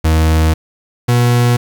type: tone pair in turn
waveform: 40% pulse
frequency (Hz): 79.5 / 121.02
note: D#2 / B2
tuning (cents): +38 / -35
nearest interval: perfect fifth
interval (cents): 727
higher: second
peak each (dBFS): -8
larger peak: neither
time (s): 0.04-0.54 / 1.08-1.57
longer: first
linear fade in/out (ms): 10
effects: 7-bit